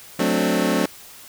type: chord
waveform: 25% pulse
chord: D dominant seventh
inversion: first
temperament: equal with one note detuned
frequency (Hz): 183.08 / 220 / 261.6 / 293.7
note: F#3 / A3 / C4 / D4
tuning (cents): -18 / 0 / 0 / 0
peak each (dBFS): -20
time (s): 0.19-0.86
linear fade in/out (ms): 5
effects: white hiss -43 dBFS RMS until 1.28 s